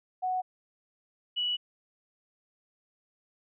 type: tone pair in turn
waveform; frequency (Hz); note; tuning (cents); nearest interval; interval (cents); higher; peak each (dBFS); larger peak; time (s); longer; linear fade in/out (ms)
sine; 740 / 2942; F#5 / F#7; 0 / -11; 2 octaves; 2389; second; -27; neither; 0.22-0.42 / 1.36-1.57; second; 20
effects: none